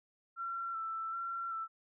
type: tone with vibrato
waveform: sine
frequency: 1345 Hz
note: E6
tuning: 34 cents sharp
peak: -36 dBFS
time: 0.36-1.68 s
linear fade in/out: 50 ms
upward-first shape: square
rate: 1.3 Hz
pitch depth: 22 cents each way
effects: none